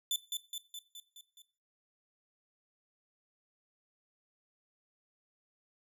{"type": "tone with echo", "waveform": "sawtooth", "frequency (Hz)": 3509, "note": "A7", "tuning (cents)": -5, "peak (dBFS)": -27, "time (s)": [0.11, 0.16], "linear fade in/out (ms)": 2, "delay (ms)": 210, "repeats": 6, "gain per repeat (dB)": -4, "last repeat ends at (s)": 1.42, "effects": ["noise-tail reverb RT60 0.4 s tail -17 dB re dry"]}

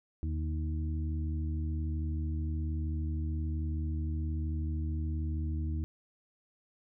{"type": "harmonic tone with a mistuned harmonic", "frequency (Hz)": 78.8, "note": "D#2", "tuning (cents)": 23, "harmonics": [1, 2, 3, 4], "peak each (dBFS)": [-31, -42, -44, -43], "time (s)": [0.23, 5.84], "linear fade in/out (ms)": 0, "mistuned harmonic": 2, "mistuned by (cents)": -63, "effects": []}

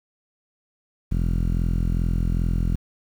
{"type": "tone with low-pass filter", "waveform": "sawtooth", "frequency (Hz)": 42.49, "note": "F1", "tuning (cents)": -47, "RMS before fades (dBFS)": -22, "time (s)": [1.11, 2.76], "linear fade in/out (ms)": 10, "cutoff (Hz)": 200, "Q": 1.5, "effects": ["8-bit"]}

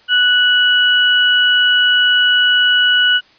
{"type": "tone pair together", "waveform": "sine", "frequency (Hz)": [1480, 2938], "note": ["F#6", "F#7"], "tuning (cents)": [0, -13], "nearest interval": "octave", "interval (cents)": 1187, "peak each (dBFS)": -12, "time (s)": [0.08, 3.21], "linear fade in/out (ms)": 50, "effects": ["white hiss -49 dBFS RMS until 3.38 s", "resampled to 11025 Hz"]}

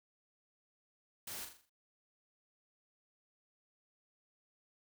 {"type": "noise with echo", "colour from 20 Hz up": "white", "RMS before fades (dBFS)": -45, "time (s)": [1.27, 1.45], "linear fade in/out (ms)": 5, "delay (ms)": 41, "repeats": 6, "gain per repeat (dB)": -6, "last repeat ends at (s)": 1.696, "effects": []}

